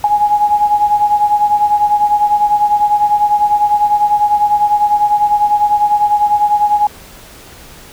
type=beating tone pair; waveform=sine; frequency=830.6 / 840.6 Hz; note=G#5 / G#5; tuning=0 / +21 cents; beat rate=10 Hz; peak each=-10 / -15 dBFS; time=0.04-6.87 s; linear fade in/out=2 ms; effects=pink hiss -37 dBFS RMS until 7.92 s